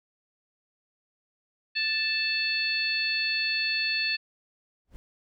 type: harmonic tone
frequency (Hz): 880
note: A5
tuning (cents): 0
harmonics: 2 / 3 / 4 / 5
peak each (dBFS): -32 / -28 / -37 / -29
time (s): 1.75-4.17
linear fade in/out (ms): 20
type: noise with exponential growth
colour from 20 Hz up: brown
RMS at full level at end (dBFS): -42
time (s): 4.85-4.96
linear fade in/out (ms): 0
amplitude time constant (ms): 22
effects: none